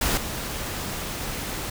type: noise with level steps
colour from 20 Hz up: pink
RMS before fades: -23 / -31 dBFS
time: 0.01-1.7 s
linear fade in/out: 5 ms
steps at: 0.17 s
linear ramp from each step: 5 ms
effects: none